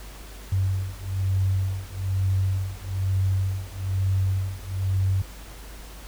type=beating tone pair; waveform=sine; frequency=94.8 / 95.9 Hz; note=F#2 / G2; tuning=+43 / -37 cents; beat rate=1.1 Hz; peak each=-25 dBFS; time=0.52-5.22 s; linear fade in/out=5 ms; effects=added 50 Hz sine -40 dBFS peak until 6.07 s + pink hiss -45 dBFS RMS until 6.07 s